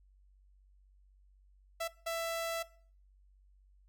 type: tone bursts at uneven times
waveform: sawtooth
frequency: 664 Hz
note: E5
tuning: 12 cents sharp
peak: -30 dBFS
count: 2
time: 1.8-1.88 / 2.06-2.63 s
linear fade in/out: 10 ms
effects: noise-tail reverb RT60 0.5 s tail -20 dB re dry + added 48 Hz sine -61 dBFS peak until 3.88 s